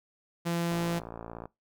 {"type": "tone", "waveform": "sawtooth", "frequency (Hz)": 170.2, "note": "F3", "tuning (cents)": -44, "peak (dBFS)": -24, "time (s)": [0.45, 1], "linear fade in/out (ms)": 20}
{"type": "click train", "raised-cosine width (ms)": 1, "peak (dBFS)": -26, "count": 43, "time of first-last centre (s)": [0.72, 1.456], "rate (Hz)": 57.1}
{"effects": ["noise-tail reverb RT60 0.2 s tail -22 dB re dry"]}